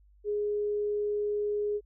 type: tone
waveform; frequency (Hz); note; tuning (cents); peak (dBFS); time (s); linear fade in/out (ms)
sine; 415.3; G#4; 0; -27; 0.24-1.81; 50
effects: added 50 Hz sine -57 dBFS peak until 1.85 s